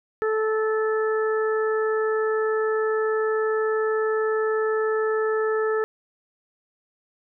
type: harmonic tone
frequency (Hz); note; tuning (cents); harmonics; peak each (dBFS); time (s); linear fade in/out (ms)
436.6; A4; -13; 1 / 2 / 3 / 4; -21 / -36 / -30 / -32; 0.22-5.84; 0
effects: none